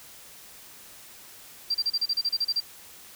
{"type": "tone bursts", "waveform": "triangle", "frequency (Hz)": 4716, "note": "D8", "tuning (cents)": 6, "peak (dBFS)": -19, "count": 12, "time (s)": [1.7, 2.604], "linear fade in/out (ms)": 10, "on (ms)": 46, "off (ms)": 32, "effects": ["tanh soft clip ceiling -20 dBFS", "white hiss -48 dBFS RMS until 3.15 s"]}